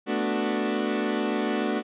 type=chord; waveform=30% pulse; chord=B minor seventh; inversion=third; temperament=equal; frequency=220 / 246.9 / 293.7 / 370 Hz; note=A3 / B3 / D4 / F#4; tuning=0 / 0 / 0 / 0 cents; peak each=-26 / -29 / -27 / -28 dBFS; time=0.06-1.83 s; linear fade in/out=50 ms; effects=resampled to 8000 Hz